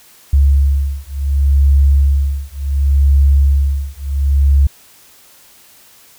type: beating tone pair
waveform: sine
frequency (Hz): 69.3 / 69.99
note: C#2 / C#2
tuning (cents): 0 / +17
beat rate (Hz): 0.69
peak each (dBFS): -12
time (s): 0.33-4.67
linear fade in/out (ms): 5
effects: white hiss -45 dBFS RMS until 6.18 s